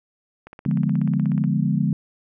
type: click train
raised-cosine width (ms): 0.5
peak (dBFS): -25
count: 17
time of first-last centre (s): 0.47-1.44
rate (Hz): 16.5
type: chord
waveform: sine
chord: D diminished seventh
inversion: none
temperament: equal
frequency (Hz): 146.83 / 174.61 / 207.7 / 246.9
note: D3 / F3 / Ab3 / Cb4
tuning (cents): 0 / 0 / 0 / 0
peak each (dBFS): -22 / -23 / -23 / -27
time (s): 0.66-1.93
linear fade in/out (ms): 2
effects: none